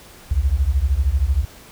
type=beating tone pair; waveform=sine; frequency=61.74 / 74.74 Hz; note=B1 / D2; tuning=0 / +31 cents; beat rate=13 Hz; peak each=-18 dBFS; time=0.31-1.45 s; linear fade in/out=5 ms; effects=pink hiss -44 dBFS RMS until 1.71 s